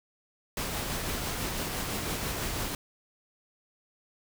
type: noise with tremolo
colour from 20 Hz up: pink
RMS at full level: -32 dBFS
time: 0.57-2.75 s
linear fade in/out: 2 ms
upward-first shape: sine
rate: 6 Hz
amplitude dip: 25%
effects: none